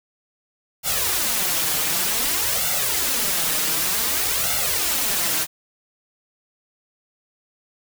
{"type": "noise with flanger", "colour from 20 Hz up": "white", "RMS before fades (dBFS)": -22, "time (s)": [0.83, 5.47], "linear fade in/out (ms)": 50, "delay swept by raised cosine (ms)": [1.4, 6.5], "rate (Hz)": 0.54, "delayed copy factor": 0.8, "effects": []}